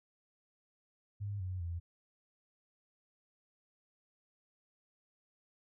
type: tone with pitch steps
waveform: sine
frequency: 101.6 / 92.2 / 85.3 Hz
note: G#2 / F#2 / F2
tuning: -38 / -6 / -40 cents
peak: -36 dBFS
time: 1.2-1.8 s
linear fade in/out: 20 ms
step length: 200 ms
effects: none